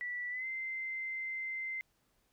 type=tone with pitch glide; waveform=sine; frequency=1960 to 2077 Hz; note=B6 to C7; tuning=-14 to -13 cents; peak=-36 dBFS; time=0.01-1.81 s; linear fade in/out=0 ms; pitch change=+101 cents; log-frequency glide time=0.3-0.46 s; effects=pink hiss -75 dBFS RMS until 2.32 s